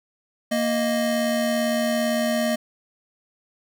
square tone pair together, 233.1 / 621.6 Hz, A#3 / D#5, 0 / -2 cents, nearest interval octave + perfect fourth, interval 1698 cents, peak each -24 dBFS, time 0.51-2.56 s, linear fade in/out 10 ms, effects none

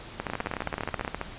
two click trains, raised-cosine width 0.5 ms, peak -14 / -15 dBFS, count 16 / 15, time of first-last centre 0.2-1.214 / 0.3-1.049 s, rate 14.8 / 18.7 Hz, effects pink hiss -43 dBFS RMS until 1.38 s + resampled to 8000 Hz

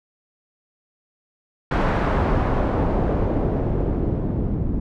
pink noise with low-pass filter sweep, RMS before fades -21 dBFS, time 1.71-4.8 s, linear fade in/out 5 ms, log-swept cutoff 1500 to 250 Hz, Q 0.86, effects none

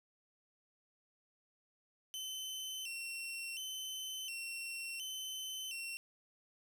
sawtooth tone with vibrato, 2883 Hz, F#7, 46 cents flat, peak -38 dBFS, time 2.14-5.97 s, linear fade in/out 0 ms, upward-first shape square, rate 0.7 Hz, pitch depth 100 cents each way, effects none

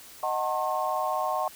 sine chord, D# diminished seventh, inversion none, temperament just, 622.3 / 746.7 / 896 / 1075.3 Hz, D#5 / F#5 / A5 / C6, 0 / +16 / +31 / +47 cents, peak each -31 / -30 / -33 / -30 dBFS, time 0.23-1.48 s, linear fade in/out 2 ms, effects white hiss -48 dBFS RMS until 1.55 s

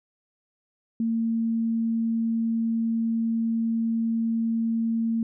sine tone, 227.5 Hz, A#3, 42 cents flat, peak -22 dBFS, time 1-5.23 s, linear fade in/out 2 ms, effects none

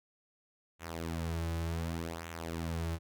sawtooth tone with flanger, 82.9 Hz, E2, 10 cents sharp, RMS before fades -37 dBFS, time 0.79-2.99 s, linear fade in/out 50 ms, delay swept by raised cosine 0.2 to 4.4 ms, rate 0.67 Hz, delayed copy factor -0.7, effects none

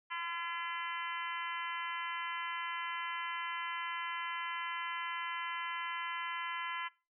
harmonic tone, 339.9 Hz, F4, 47 cents flat, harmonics 3 / 4 / 5 / 6 / 7 / 8 / 9, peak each -40 / -45 / -44 / -43 / -48 / -50 / -48 dBFS, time 0.1-6.89 s, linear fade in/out 20 ms, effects noise-tail reverb RT60 0.3 s tail -22 dB re dry

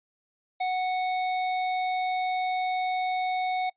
square tone, 739 Hz, F#5, 2 cents flat, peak -26 dBFS, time 0.6-3.7 s, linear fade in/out 10 ms, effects noise-tail reverb RT60 0.1 s tail -23 dB re dry + resampled to 8000 Hz

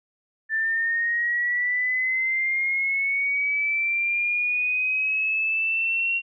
sine linear sweep, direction up, 1766 to 2750 Hz, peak -21 dBFS, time 0.49-6.22 s, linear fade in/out 50 ms, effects none

